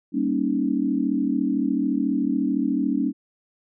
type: chord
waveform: sine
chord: Eb dominant seventh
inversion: first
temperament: equal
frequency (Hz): 196 / 233.1 / 277.2 / 311.1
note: G3 / Bb3 / Db4 / Eb4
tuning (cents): 0 / 0 / 0 / 0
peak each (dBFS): -28 / -26 / -23 / -27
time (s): 0.12-3.13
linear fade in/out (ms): 50
effects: none